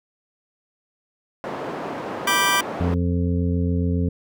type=band-pass noise; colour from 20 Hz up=white; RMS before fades=-30 dBFS; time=1.44-2.94 s; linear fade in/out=0 ms; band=190 to 760 Hz; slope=12 dB/octave
type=chord; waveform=25% pulse; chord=G major; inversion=first; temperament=just; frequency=980 / 1176 / 1568 Hz; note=B5 / D6 / G6; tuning=-14 / +2 / 0 cents; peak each=-18 dBFS; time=2.27-2.61 s; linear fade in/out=5 ms
type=harmonic tone; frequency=87.31 Hz; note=F2; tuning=in tune; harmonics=1 / 2 / 3 / 5 / 6; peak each=-21 / -24 / -26 / -31 / -38 dBFS; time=2.8-4.09 s; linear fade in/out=5 ms
effects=none